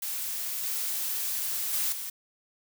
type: noise with level steps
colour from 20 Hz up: blue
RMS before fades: -33 / -31 / -28 / -36 dBFS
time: 0.02-2.1 s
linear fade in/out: 5 ms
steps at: 0.63 / 1.73 / 1.92 s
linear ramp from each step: 5 ms
effects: none